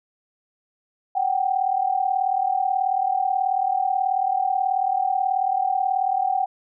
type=tone pair together; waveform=sine; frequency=745.6 / 784 Hz; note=F#5 / G5; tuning=+13 / 0 cents; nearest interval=minor second; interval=87 cents; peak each=-22 dBFS; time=1.15-6.46 s; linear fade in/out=10 ms; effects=none